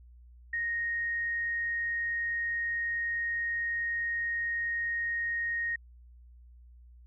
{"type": "tone", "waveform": "sine", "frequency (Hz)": 1864.7, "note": "A#6", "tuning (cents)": 0, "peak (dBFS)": -29, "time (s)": [0.53, 5.76], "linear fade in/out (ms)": 5, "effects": ["added 60 Hz sine -51 dBFS peak until 7.06 s"]}